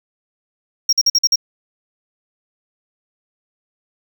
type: tone bursts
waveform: triangle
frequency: 5588 Hz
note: F8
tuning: in tune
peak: -9 dBFS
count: 6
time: 0.89-1.358 s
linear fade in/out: 5 ms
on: 38 ms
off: 48 ms
effects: none